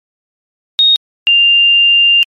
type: tone pair in turn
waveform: sine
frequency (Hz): 3729 / 2794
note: A#7 / F7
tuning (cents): 0 / 0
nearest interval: perfect fourth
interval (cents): 500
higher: first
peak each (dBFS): -5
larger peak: neither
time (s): 0.79-0.96 / 1.27-2.23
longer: second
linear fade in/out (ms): 0
effects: MP3 64 kbps